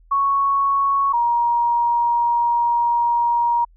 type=tone pair in turn; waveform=sine; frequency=1108.7 / 946.1 Hz; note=C#6 / A#5; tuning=0 / +25 cents; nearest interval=minor third; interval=275 cents; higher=first; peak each=-15 dBFS; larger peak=neither; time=0.11-1.13 / 1.13-3.65 s; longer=second; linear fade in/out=10 ms; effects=added 41 Hz sine -48 dBFS peak until 3.76 s